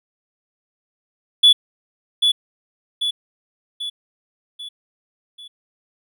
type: tone with echo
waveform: triangle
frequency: 3431 Hz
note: A7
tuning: 44 cents flat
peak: -5 dBFS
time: 1.43-1.53 s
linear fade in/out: 10 ms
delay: 790 ms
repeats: 5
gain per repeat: -6 dB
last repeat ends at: 5.48 s
effects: tanh soft clip ceiling -2 dBFS